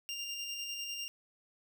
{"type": "tone with tremolo", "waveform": "25% pulse", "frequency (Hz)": 2794, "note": "F7", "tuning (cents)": 0, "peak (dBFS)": -33, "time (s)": [0.09, 1.08], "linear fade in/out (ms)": 0, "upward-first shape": "square", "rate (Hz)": 10, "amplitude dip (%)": 25, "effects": ["11-bit"]}